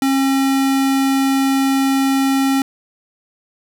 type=tone; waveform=square; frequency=270 Hz; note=C#4; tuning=45 cents flat; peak=-14 dBFS; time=0.02-2.62 s; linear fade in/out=2 ms; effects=none